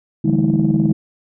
sine tone cluster, 144.8 / 164.4 / 198.4 / 217.9 / 321.6 Hz, D3 / E3 / G3 / A3 / E4, -24 / -4 / +21 / -17 / -43 cents, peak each -18 dBFS, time 0.24-0.93 s, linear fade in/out 10 ms, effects tanh soft clip ceiling -6 dBFS

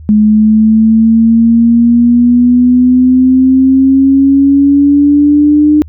sine exponential sweep, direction up, 210.9 to 302.1 Hz, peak -3 dBFS, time 0.09-5.82 s, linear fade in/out 0 ms, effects added 78 Hz sine -27 dBFS peak until 5.88 s

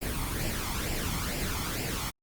pink noise with flanger, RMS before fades -32 dBFS, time 0.01-2.11 s, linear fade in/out 20 ms, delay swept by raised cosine 0.39 to 0.94 ms, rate 2.2 Hz, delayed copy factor +0.55, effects Opus 32 kbps

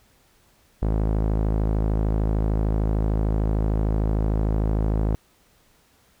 sawtooth tone with low-pass filter, 53.3 Hz, G#1, 46 cents sharp, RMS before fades -22 dBFS, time 0.82-5.15 s, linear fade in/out 0 ms, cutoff 720 Hz, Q 0.75, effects pink hiss -60 dBFS RMS until 6.2 s

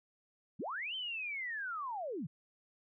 sine linear two-way sweep, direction up then down, 122.8 to 3136 to 122.8 Hz, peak -37 dBFS, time 0.59-2.27 s, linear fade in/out 10 ms, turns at 0.95 s, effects none

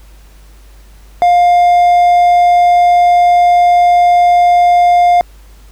triangle tone, 705 Hz, F5, 16 cents sharp, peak -3 dBFS, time 1.22-5.21 s, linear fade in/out 0 ms, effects added 50 Hz sine -36 dBFS peak until 5.71 s + pink hiss -47 dBFS RMS until 5.71 s

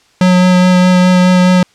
square tone with vibrato, 182 Hz, F#3, 28 cents flat, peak -6 dBFS, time 0.21-1.63 s, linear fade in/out 2 ms, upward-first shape sine, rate 4.8 Hz, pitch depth 11 cents each way, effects white hiss -50 dBFS RMS until 1.74 s + low-pass 6000 Hz 12 dB/octave

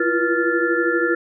sine tone cluster, 335.7 / 348.2 / 482.3 / 1392 / 1744 Hz, E4 / F4 / B4 / F6 / A6, +32 / -5 / -41 / -6 / -16 cents, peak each -23 dBFS, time 0-1.15 s, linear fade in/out 5 ms, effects none

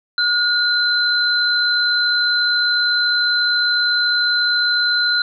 sine tone pair together, 1438 / 4067 Hz, F#6 / C8, -50 / -50 cents, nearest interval octave + tritone, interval 1800 cents, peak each -17 dBFS, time 0.18-5.22 s, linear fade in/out 2 ms, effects none

